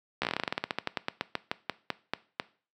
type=slowing click train; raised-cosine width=0.3 ms; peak=-12 dBFS; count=26; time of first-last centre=0.22-2.399 s; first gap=14 ms; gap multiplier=1.13; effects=noise-tail reverb RT60 0.4 s tail -19 dB re dry + high-pass 150 Hz 12 dB/octave